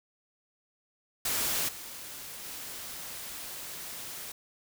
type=noise with level steps; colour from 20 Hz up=white; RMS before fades=-30 / -43 / -41 dBFS; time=1.25-4.32 s; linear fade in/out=5 ms; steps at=1.68 / 2.43 s; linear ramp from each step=10 ms; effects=none